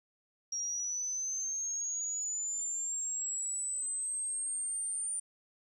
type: linear sweep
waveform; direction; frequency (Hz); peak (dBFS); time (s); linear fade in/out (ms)
sine; up; 5630 to 9110; -33; 0.52-5.2; 5
effects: 11-bit